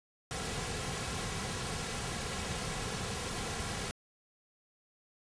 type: noise with comb filter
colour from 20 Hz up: pink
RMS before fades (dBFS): -37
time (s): 0.31-3.91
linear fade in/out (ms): 0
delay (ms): 3.3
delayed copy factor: -0.5
effects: resampled to 22050 Hz